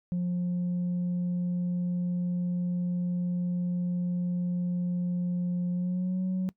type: tone with pitch glide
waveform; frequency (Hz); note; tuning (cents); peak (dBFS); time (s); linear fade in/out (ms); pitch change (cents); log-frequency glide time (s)
sine; 177.4 to 185.68; F3 to F#3; +27 to +6; -24; 0.12-6.49; 0; +79; 5.72-6.22
effects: noise-tail reverb RT60 0.1 s tail -23 dB re dry + tanh soft clip ceiling -25 dBFS